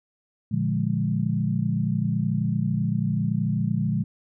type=chord; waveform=sine; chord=Bb dominant seventh; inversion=none; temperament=equal; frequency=116.54 / 146.83 / 174.61 / 207.7 Hz; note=Bb2 / D3 / F3 / Ab3; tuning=0 / 0 / 0 / 0 cents; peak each=-27 dBFS; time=0.51-4.04 s; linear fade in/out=10 ms; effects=none